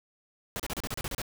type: noise bursts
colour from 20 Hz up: pink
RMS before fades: -34 dBFS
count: 10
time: 0.56-1.217 s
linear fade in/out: 0 ms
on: 36 ms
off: 33 ms
effects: none